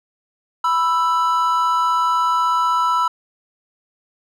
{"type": "tone pair together", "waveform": "triangle", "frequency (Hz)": [987.8, 1323.9], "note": ["B5", "E6"], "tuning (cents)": [0, 7], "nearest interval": "perfect fourth", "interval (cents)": 507, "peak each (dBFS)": -16, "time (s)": [0.64, 3.08], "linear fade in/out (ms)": 5, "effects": []}